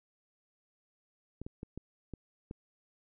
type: clicks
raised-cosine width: 3 ms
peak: -28 dBFS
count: 6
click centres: 1.416 / 1.465 / 1.631 / 1.776 / 2.137 / 2.511 s
effects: none